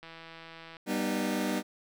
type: click train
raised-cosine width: 0.3 ms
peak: -31 dBFS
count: 122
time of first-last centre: 0.03-0.768 s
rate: 164 Hz
type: chord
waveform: sawtooth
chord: G augmented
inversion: none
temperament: just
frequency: 196 / 245 / 306.2 Hz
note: G3 / B3 / D#4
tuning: 0 / -14 / -28 cents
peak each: -29 dBFS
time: 0.86-1.63 s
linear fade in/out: 50 ms
effects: none